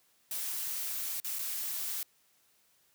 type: noise with dropouts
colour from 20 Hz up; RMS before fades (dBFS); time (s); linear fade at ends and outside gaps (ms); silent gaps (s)
blue; -36; 0.31-2.03; 2; 1.201-1.245 / 1.387-1.391
effects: white hiss -69 dBFS RMS until 2.94 s + high-pass 60 Hz 12 dB/octave